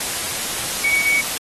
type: tone in noise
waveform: sine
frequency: 2246 Hz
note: C#7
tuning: 22 cents sharp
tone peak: -15 dBFS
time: 0.84-1.21 s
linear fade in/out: 5 ms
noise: white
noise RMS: -24 dBFS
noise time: 0-1.38 s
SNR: +6 dB
effects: AAC 32 kbps